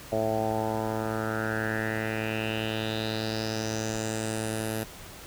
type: tone with low-pass filter sweep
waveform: 10% pulse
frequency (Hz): 110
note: A2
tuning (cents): 0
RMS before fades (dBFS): -30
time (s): 0.12-4.84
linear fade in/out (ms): 5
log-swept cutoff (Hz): 640 to 12000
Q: 4.4
effects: pink hiss -45 dBFS RMS until 5.26 s